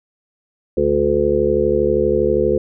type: harmonic tone with a mistuned harmonic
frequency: 72.5 Hz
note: D2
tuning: 22 cents flat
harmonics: 1 / 2 / 3 / 5 / 6 / 7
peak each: -26 / -29 / -24 / -18 / -18 / -19 dBFS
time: 0.77-2.58 s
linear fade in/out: 5 ms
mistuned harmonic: 1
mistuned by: -47 cents
effects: none